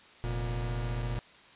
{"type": "tone pair together", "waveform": "45% pulse", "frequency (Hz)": [44.57, 119], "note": ["F1", "A#2"], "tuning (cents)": [36, 36], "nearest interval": "octave + perfect fourth", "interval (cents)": 1700, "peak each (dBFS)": [-34, -33], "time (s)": [0.24, 1.19], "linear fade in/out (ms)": 0, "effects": ["white hiss -55 dBFS RMS until 1.55 s", "resampled to 8000 Hz"]}